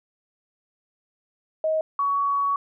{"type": "tone pair in turn", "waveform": "sine", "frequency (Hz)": [631, 1124.3], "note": ["D#5", "C#6"], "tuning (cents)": [24, 24], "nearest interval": "minor seventh", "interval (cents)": 1000, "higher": "second", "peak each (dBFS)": -20, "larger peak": "neither", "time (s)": [[1.64, 1.81], [1.99, 2.56]], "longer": "second", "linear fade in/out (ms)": 2, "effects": []}